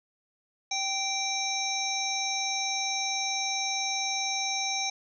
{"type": "harmonic tone with a mistuned harmonic", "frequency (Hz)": 780, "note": "G5", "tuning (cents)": -9, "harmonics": [1, 3, 5, 7, 8], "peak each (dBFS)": [-34, -34, -34, -34, -34], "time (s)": [0.71, 4.9], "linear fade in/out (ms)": 5, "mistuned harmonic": 7, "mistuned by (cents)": 29, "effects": []}